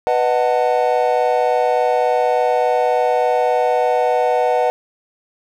triangle chord, B dominant seventh, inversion none, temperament just, 493.9 / 617.4 / 740.8 / 889 Hz, B4 / D#5 / F#5 / A5, 0 / -14 / +2 / +18 cents, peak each -16 / -18 / -16 / -21 dBFS, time 0.07-4.7 s, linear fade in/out 0 ms, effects none

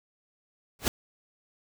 pink noise with exponential growth, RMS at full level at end -21 dBFS, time 0.79-0.88 s, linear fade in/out 1 ms, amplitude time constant 19 ms, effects none

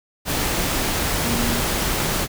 sine tone in noise, 235.7 Hz, A#3, 19 cents sharp, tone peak -24 dBFS, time 1.23-1.62 s, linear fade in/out 50 ms, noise pink, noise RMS -22 dBFS, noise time 0.25-2.28 s, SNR -5 dB, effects none

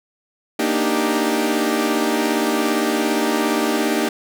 sawtooth chord, Eb major seventh, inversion second, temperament equal, 233.1 / 293.7 / 311.1 / 392 Hz, Bb3 / D4 / Eb4 / G4, 0 / 0 / 0 / 0 cents, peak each -19 dBFS, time 0.59-4.09 s, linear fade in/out 5 ms, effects none

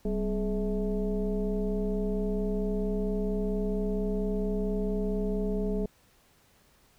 sine tone with frequency modulation, 194.8 Hz, G3, 11 cents flat, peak -26 dBFS, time 0.05-5.86 s, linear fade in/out 2 ms, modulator 227 Hz, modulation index 1.3, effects pink hiss -63 dBFS RMS until 6.98 s

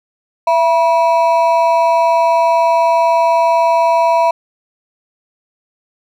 triangle ring-modulated tone, 819 Hz, G#5, 24 cents flat, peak -4 dBFS, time 0.47-4.31 s, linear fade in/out 5 ms, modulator 149 Hz, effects none

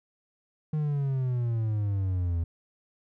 triangle exponential sweep, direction down, 155.56 to 82.41 Hz, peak -23 dBFS, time 0.73-2.44 s, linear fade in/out 5 ms, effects none

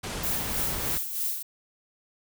pink low-pass noise, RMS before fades -34 dBFS, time 0.03-0.98 s, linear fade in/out 10 ms, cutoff 11000 Hz, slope 24 dB/octave
violet noise with tremolo, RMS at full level -28 dBFS, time 0.23-1.43 s, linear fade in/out 10 ms, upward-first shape sine, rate 3.2 Hz, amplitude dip 55%
effects none

